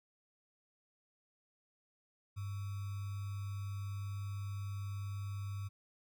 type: tone with sample-and-hold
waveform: sine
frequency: 99.5 Hz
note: G2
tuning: 26 cents sharp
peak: -38 dBFS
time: 2.36-5.69 s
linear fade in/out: 20 ms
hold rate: 1225 Hz
effects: none